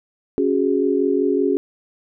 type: chord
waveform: sine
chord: C# suspended fourth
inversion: none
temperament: equal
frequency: 277.2 / 370 / 415.3 Hz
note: C#4 / F#4 / G#4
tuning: 0 / 0 / 0 cents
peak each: -20 dBFS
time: 0.38-1.57 s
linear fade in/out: 0 ms
effects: none